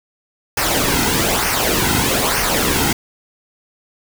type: noise with flanger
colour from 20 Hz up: pink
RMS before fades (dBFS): -17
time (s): 0.57-2.93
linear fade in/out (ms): 5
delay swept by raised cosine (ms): 0.26 to 1.76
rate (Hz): 1.1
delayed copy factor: -0.6
effects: none